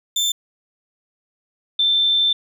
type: tone pair in turn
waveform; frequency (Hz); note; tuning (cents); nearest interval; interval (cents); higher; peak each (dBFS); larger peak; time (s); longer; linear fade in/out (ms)
30% pulse / sine; 3554 / 3554; A7 / A7; +17 / +17; unison; 0; neither; -15 / -14; second; 0.16-0.32 / 1.79-2.33; second; 5
effects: none